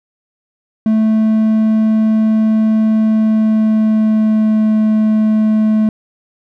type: tone with pitch glide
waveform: triangle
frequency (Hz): 218.8 to 216.4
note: A3 to A3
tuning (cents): -9 to -29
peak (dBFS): -7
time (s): 0.86-5.89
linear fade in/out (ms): 2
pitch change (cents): -20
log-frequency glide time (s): 2.98-4.75
effects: none